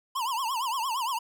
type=tone with vibrato; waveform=square; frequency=987.8 Hz; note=B5; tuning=in tune; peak=-28 dBFS; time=0.15-1.19 s; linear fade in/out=10 ms; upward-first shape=triangle; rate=8.7 Hz; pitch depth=230 cents each way; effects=none